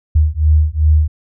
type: beating tone pair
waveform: sine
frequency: 75.7 / 78.3 Hz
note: D#2 / D#2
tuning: -47 / +11 cents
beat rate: 2.6 Hz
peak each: -12 dBFS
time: 0.15-1.08 s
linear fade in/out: 10 ms
effects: none